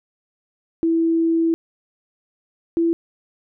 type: tone pair in turn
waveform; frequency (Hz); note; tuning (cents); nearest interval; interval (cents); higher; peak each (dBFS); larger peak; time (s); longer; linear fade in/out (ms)
sine; 329.4 / 334.2; E4 / E4; -1 / +24; unison; 25; second; -15; neither; 0.83-1.54 / 2.77-2.93; first; 0
effects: none